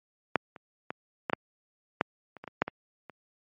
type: clicks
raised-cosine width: 0.5 ms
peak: -6 / -29 / -18 / -13 / -8 / -7 / -30 / -26 / -24 / -7 / -18 / -28 dBFS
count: 12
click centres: 0.357 / 0.562 / 0.905 / 1.298 / 1.333 / 2.011 / 2.367 / 2.44 / 2.477 / 2.62 / 2.68 / 3.097 s
effects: high-pass 150 Hz 12 dB/octave + MP3 32 kbps